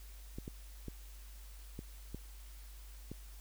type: clicks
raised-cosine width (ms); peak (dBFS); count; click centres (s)
3; -30; 6; 0.385 / 0.479 / 0.883 / 1.791 / 2.146 / 3.116
effects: added 50 Hz sine -49 dBFS peak until 3.4 s + white hiss -60 dBFS RMS until 3.4 s